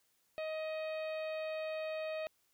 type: harmonic tone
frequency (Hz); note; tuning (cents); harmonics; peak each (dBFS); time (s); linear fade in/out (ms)
628; D#5; +16; 1 / 2 / 3 / 4 / 5 / 6 / 7; -37 / -52 / -52 / -48 / -59 / -57 / -60; 0.38-2.27; 0
effects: white hiss -75 dBFS RMS until 2.53 s